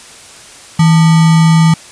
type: tone with sample-and-hold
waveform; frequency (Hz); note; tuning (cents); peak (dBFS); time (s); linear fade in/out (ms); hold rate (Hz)
sine; 162.5; E3; -24; -4; 0.79-1.74; 5; 1050
effects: white hiss -35 dBFS RMS until 1.91 s + resampled to 22050 Hz